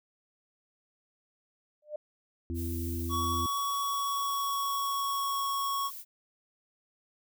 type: tone with exponential growth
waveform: sine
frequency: 601 Hz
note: D5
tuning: 40 cents sharp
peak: -30 dBFS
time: 1.82-1.96 s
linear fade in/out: 5 ms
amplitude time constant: 29 ms
type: harmonic tone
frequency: 84.6 Hz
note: E2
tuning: 45 cents sharp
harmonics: 1 / 3 / 4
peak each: -33 / -38 / -39 dBFS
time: 2.5-3.46 s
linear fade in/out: 0 ms
type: noise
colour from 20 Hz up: violet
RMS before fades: -43 dBFS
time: 2.54-6.05 s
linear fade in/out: 50 ms
type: tone with pitch glide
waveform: square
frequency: 1123 to 1106.3 Hz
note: C#6 to C#6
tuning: +22 to -4 cents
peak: -30 dBFS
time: 3.09-5.91 s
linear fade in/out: 50 ms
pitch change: -26 cents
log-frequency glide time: 3.84-5.52 s
effects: none